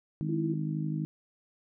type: harmonic tone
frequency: 51.91 Hz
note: G#1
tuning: in tune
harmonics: 3 / 4 / 5 / 6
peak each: -31 / -37 / -40 / -38 dBFS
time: 0.21-1.05 s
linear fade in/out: 0 ms
type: tone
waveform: sine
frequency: 329.6 Hz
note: E4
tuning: in tune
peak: -30 dBFS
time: 0.29-0.54 s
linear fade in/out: 5 ms
effects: none